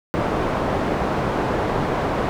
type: low-pass noise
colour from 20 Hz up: white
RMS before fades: -22 dBFS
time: 0.14-2.29 s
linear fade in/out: 0 ms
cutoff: 770 Hz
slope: 12 dB/octave
effects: none